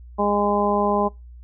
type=harmonic tone; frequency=204.9 Hz; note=G#3; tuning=23 cents flat; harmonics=1 / 2 / 3 / 4 / 5; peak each=-24 / -24 / -24 / -24 / -24 dBFS; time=0.18-1.09 s; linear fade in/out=20 ms; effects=noise-tail reverb RT60 0.2 s tail -23 dB re dry + added 60 Hz sine -39 dBFS peak until 1.43 s